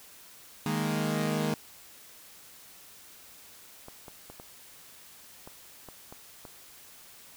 sawtooth chord, D# suspended fourth, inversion none, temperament equal, 155.56 / 207.7 / 233.1 Hz, D#3 / G#3 / A#3, 0 / 0 / 0 cents, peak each -27 / -28 / -29 dBFS, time 0.66-1.54 s, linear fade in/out 2 ms
clicks, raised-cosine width 1 ms, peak -30 dBFS, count 8, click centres 3.884 / 4.082 / 4.3 / 4.399 / 5.475 / 5.887 / 6.125 / 6.452 s
effects white hiss -52 dBFS RMS until 7.36 s

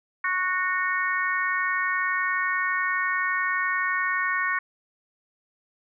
harmonic tone, 368.3 Hz, F#4, 8 cents flat, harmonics 3 / 4 / 5 / 6, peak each -28 / -29 / -26 / -32 dBFS, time 0.24-4.59 s, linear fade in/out 5 ms, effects none

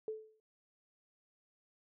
sine tone with exponential decay, 435.8 Hz, A4, 17 cents flat, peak -34 dBFS, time 0.08-0.4 s, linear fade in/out 1 ms, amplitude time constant 68 ms, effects none

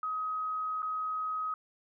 sine tone with dropouts, 1264 Hz, D#6, 27 cents sharp, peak -31 dBFS, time 0.03-1.54 s, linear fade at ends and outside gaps 2 ms, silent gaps 0.821-0.828 s, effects none

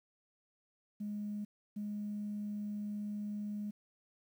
sine tone bursts at uneven times, 207.7 Hz, G#3, in tune, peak -36 dBFS, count 2, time 1-1.45 / 1.76-3.71 s, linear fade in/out 10 ms, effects tanh soft clip ceiling -32 dBFS + 11-bit

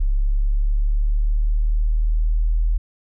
sine linear sweep, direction up, 34.57 to 40.53 Hz, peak -15 dBFS, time 0-2.78 s, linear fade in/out 10 ms, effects none

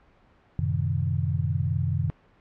sine chord, F# diminished seventh, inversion none, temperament equal with one note detuned, 92.5 / 112.25 / 130.81 / 155.56 Hz, F#2 / A2 / C3 / Eb3, 0 / +35 / 0 / 0 cents, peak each -27 / -31 / -28 / -29 dBFS, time 0.59-2.1 s, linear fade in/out 0 ms, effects pink hiss -59 dBFS RMS until 2.4 s + low-pass 2000 Hz 12 dB/octave

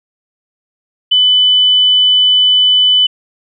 sine tone, 3000 Hz, F#7, 23 cents sharp, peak -6 dBFS, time 1.11-3.07 s, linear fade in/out 10 ms, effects none

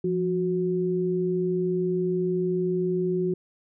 sine tone pair together, 173.5 / 366.5 Hz, F3 / F#4, -11 / -16 cents, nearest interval octave + minor second, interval 1295 cents, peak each -27 / -24 dBFS, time 0.04-3.34 s, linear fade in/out 5 ms, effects none

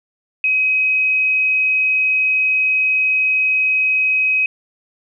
sine tone, 2533 Hz, D#7, 30 cents sharp, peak -13 dBFS, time 0.44-4.46 s, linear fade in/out 2 ms, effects none

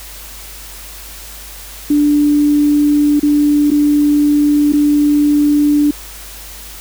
sine tone with dropouts, 293.7 Hz, D4, in tune, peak -8 dBFS, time 1.9-5.91 s, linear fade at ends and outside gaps 5 ms, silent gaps 3.197-3.229 / 3.705-3.714 / 4.724-4.734 s, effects added 50 Hz sine -35 dBFS peak until 6.8 s + white hiss -33 dBFS RMS until 6.8 s

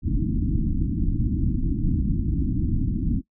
pink low-pass noise, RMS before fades -23 dBFS, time 0.02-3.22 s, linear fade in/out 50 ms, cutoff 320 Hz, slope 96 dB/octave, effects noise-tail reverb RT60 0.1 s tail -19 dB re dry

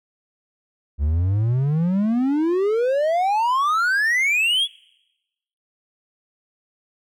triangle exponential sweep, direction up, 68.9 to 3442 Hz, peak -15 dBFS, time 0.98-4.68 s, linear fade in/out 50 ms, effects noise-tail reverb RT60 1.0 s tail -25 dB re dry

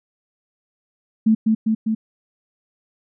sine tone with echo, 220 Hz, A3, in tune, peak -11 dBFS, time 1.26-1.35 s, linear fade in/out 10 ms, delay 200 ms, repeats 3, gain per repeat -2 dB, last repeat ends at 1.95 s, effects none

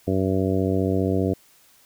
harmonic tone, 95 Hz, F#2, 46 cents sharp, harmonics 1 / 2 / 3 / 4 / 5 / 6 / 7, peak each -25 / -26 / -25 / -27 / -28 / -33 / -32 dBFS, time 0.07-1.34 s, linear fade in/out 10 ms, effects white hiss -56 dBFS RMS until 1.85 s

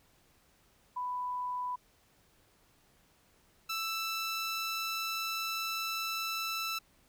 sine / 15% pulse tone pair in turn, 993 / 1325 Hz, B5 / E6, +9 / +9 cents, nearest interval perfect fourth, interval 500 cents, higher second, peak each -33 / -27 dBFS, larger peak second, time 0.96-1.76 / 3.69-6.79 s, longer second, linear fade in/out 10 ms, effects pink hiss -67 dBFS RMS until 7.08 s

